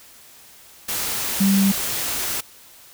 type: tone in noise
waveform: sine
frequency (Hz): 196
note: G3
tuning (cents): 0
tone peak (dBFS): -14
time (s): 1.4-1.72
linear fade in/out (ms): 10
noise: white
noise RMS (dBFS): -25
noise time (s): 0.88-2.41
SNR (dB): +8
effects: white hiss -47 dBFS RMS until 2.93 s